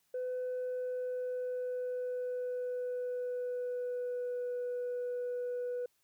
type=tone with pitch glide; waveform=sine; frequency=504 to 491.6 Hz; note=B4 to B4; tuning=+35 to -8 cents; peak=-32 dBFS; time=0.14-5.86 s; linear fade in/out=5 ms; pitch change=-43 cents; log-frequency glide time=0.32-4.54 s; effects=tanh soft clip ceiling -32 dBFS + white hiss -75 dBFS RMS until 6.03 s